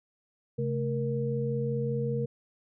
sine tone cluster, 134.2 / 219.4 / 470.5 Hz, C3 / A3 / A#4, +44 / -5 / +16 cents, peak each -30 / -35 / -31 dBFS, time 0.58-2.26 s, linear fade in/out 10 ms, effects none

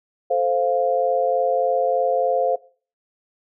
sine chord, F major, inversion first, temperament equal, 440 / 523.3 / 698.5 Hz, A4 / C5 / F5, 0 / 0 / 0 cents, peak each -25 / -20 / -21 dBFS, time 0.3-2.56 s, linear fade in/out 10 ms, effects noise-tail reverb RT60 0.4 s tail -19 dB re dry

